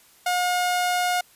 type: tone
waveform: sawtooth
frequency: 718 Hz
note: F5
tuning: 48 cents sharp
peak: -17 dBFS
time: 0.26-1.21 s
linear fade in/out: 5 ms
effects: white hiss -55 dBFS RMS until 1.35 s + resampled to 32000 Hz